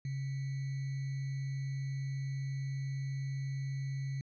sine tone with sample-and-hold, 135.8 Hz, C#3, 35 cents flat, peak -34 dBFS, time 0.05-4.21 s, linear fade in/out 2 ms, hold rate 2100 Hz, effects resampled to 16000 Hz

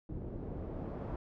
pink noise with low-pass filter sweep, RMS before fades -41 dBFS, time 0.09-1.16 s, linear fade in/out 2 ms, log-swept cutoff 310 to 750 Hz, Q 0.92, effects none

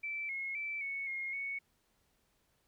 sine tone with pitch steps, 2327 / 2167 / 2325 / 2212 / 2145 / 2218 Hz, D7 / C#7 / D7 / C#7 / C7 / C#7, -17 / -40 / -18 / -4 / +42 / 0 cents, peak -36 dBFS, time 0.03-1.59 s, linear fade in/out 10 ms, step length 260 ms, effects pink hiss -75 dBFS RMS until 2.67 s

